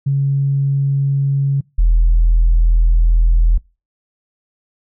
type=tone pair in turn; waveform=sine; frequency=138.59 / 41.2 Hz; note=C#3 / E1; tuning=0 / 0 cents; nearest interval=octave + major sixth; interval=2100 cents; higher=first; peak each=-12 / -7 dBFS; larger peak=second; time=0.06-1.61 / 1.78-3.58 s; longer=second; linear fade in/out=10 ms; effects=noise-tail reverb RT60 0.3 s tail -25 dB re dry + tanh soft clip ceiling -5 dBFS